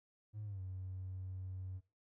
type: tone with pitch glide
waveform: triangle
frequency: 106 to 93.35 Hz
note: G#2 to F#2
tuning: +36 to +16 cents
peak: -39 dBFS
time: 0.33-1.81 s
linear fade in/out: 50 ms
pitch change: -220 cents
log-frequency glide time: 0.44-0.61 s
effects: noise-tail reverb RT60 0.3 s tail -19 dB re dry + tanh soft clip ceiling -38 dBFS